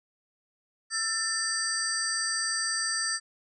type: tone cluster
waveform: sine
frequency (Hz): 1346 / 1787 / 4673 / 5880 / 8190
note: E6 / A6 / D8 / F#8 / C9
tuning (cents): +36 / +26 / -9 / -12 / -38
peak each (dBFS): -38 / -32 / -31 / -37 / -33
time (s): 0.9-3.2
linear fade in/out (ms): 50
effects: none